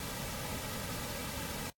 pink noise with comb filter, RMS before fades -40 dBFS, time 0-1.7 s, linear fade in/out 2 ms, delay 2.8 ms, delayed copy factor -0.55, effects noise-tail reverb RT60 0.1 s tail -25 dB re dry + AAC 64 kbps

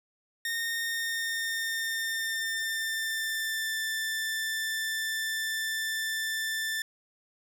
sawtooth tone with pitch glide, 1839 to 1771.2 Hz, A#6 to A6, -24 to +11 cents, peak -26 dBFS, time 0.45-6.82 s, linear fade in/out 2 ms, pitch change -65 cents, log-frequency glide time 0.8-3.78 s, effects none

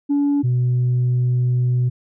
sine tone pair in turn, 285.7 / 124.21 Hz, D4 / B2, -48 / +10 cents, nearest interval octave + major second, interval 1442 cents, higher first, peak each -13 dBFS, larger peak neither, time 0.09-0.43 / 0.43-1.9 s, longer second, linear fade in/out 20 ms, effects tanh soft clip ceiling -13 dBFS

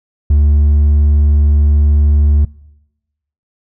sine tone with hard clipping, 73.42 Hz, D2, in tune, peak -7 dBFS, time 0.3-2.45 s, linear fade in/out 5 ms, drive 2 dB, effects noise-tail reverb RT60 1.0 s tail -24 dB re dry

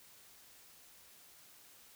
silence, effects white hiss -60 dBFS RMS until 1.95 s

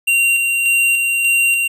square tone with tremolo, 2761 Hz, F7, 20 cents flat, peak -12 dBFS, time 0.07-1.68 s, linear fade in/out 10 ms, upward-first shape square, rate 1.7 Hz, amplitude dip 30%, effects resampled to 32000 Hz

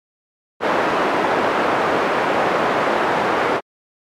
pink band-pass noise, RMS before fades -18 dBFS, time 0.6-3.61 s, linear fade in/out 50 ms, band 410 to 1400 Hz, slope 12 dB/octave, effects MP3 96 kbps

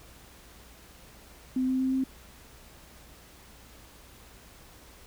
sine tone with pitch steps, 257.7 / 259.6 / 261.6 / 263.6 Hz, C4 / C4 / C4 / C4, -26 / -13 / 0 / +13 cents, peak -24 dBFS, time 1.56-2.04 s, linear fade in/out 5 ms, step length 120 ms, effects added 60 Hz sine -56 dBFS peak until 5.06 s + pink hiss -53 dBFS RMS until 5.06 s

